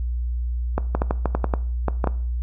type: clicks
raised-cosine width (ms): 1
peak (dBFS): -7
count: 11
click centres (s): 0.78 / 0.95 / 1.019 / 1.109 / 1.257 / 1.35 / 1.443 / 1.538 / 1.883 / 2.042 / 2.073
effects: noise-tail reverb RT60 0.5 s tail -18 dB re dry + added 60 Hz sine -22 dBFS peak until 2.42 s

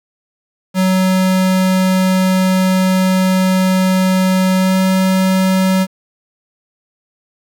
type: tone with pitch glide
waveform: square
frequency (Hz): 186.9 to 188.42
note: F#3 to F#3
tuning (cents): +18 to +32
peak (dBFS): -11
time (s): 0.74-5.87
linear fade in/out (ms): 50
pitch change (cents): +14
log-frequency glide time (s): 4.57-4.77
effects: 7-bit

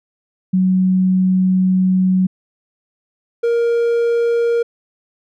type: tone pair in turn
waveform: sine / triangle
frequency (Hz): 186 / 468.7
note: F#3 / A#4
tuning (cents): +9 / +9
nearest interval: octave + major third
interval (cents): 1600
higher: second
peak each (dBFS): -11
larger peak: neither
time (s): 0.53-2.27 / 3.43-4.63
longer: first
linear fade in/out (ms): 10
effects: none

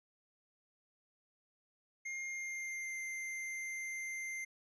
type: tone with pitch glide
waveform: square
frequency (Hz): 2123 to 2091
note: C7 to C7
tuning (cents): +25 to -2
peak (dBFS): -40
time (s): 2.05-4.45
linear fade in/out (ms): 10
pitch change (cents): -27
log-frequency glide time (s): 2.27-2.99
effects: resampled to 22050 Hz

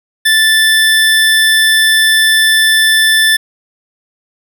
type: tone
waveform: 25% pulse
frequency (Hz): 1760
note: A6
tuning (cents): 0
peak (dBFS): -3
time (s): 0.25-3.37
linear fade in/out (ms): 10
effects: none

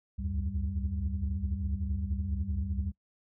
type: tone cluster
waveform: sine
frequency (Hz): 66.1 / 70.7 / 81 / 94.4 / 195.9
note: C2 / C#2 / E2 / F#2 / G3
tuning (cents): +18 / +35 / -30 / +35 / -1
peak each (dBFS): -40 / -33 / -34 / -37 / -38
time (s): 0.18-2.92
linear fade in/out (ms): 20
effects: noise-tail reverb RT60 0.1 s tail -24 dB re dry + tanh soft clip ceiling -21 dBFS

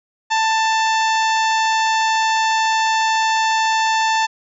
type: harmonic tone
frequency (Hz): 886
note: A5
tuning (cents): +12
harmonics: 1 / 2 / 3 / 4 / 5 / 6 / 7 / 8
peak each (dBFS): -16 / -22 / -26 / -28 / -30 / -32 / -33 / -34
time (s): 0.3-4.27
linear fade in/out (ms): 20
effects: none

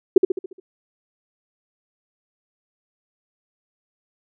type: tone with echo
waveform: sine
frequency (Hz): 374.2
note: F#4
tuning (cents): +20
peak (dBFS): -4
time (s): 0.16-0.18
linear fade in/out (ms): 5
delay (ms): 70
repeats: 6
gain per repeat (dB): -6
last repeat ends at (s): 0.6
effects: none

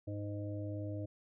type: harmonic tone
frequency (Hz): 102.9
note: G#2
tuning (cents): -16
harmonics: 1 / 3 / 5 / 6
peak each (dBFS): -39 / -43 / -49 / -48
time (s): 0.07-1.06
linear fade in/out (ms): 10
effects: none

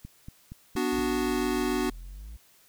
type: click train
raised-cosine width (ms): 5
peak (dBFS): -28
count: 5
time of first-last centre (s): 0.05-0.989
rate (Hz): 4.26
type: chord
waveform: square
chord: B minor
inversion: none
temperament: equal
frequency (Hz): 246.9 / 293.7 / 370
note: B3 / D4 / F#4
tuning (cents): 0 / 0 / 0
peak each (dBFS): -31 / -31 / -30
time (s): 0.76-1.9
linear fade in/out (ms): 5
type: exponential two-way sweep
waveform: triangle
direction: down then up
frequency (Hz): 58.27 to 41.2 to 58.27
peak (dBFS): -37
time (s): 0.92-2.37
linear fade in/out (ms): 10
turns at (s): 1.96
effects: white hiss -60 dBFS RMS until 2.68 s

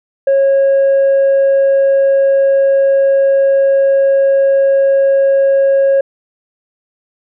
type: tone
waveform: sine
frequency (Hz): 547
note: C#5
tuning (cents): -23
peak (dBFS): -5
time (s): 0.27-6.01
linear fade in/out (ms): 5
effects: tanh soft clip ceiling -6 dBFS

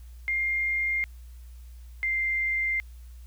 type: tone pair in turn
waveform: sine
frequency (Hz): 2115 / 2094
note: C7 / C7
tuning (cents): +18 / +1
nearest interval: unison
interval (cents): 17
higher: first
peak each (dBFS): -24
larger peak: neither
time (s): 0.28-1.04 / 2.03-2.8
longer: second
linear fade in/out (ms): 0
effects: added 60 Hz sine -42 dBFS peak until 3.26 s + white hiss -62 dBFS RMS until 3.26 s

